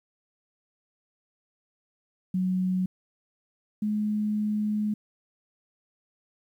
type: tone pair in turn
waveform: sine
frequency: 185 / 211.2 Hz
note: F#3 / G#3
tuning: 0 / +29 cents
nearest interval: major second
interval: 229 cents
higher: second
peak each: -23 / -24 dBFS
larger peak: first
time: 2.34-2.86 / 3.82-4.94 s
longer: second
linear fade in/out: 5 ms
effects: 10-bit